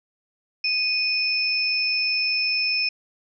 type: tone pair together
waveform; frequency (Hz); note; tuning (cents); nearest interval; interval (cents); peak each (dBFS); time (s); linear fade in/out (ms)
sine; 2489 / 5274; D#7 / E8; 0 / 0; octave + minor second; 1300; -23; 0.64-2.89; 5
effects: none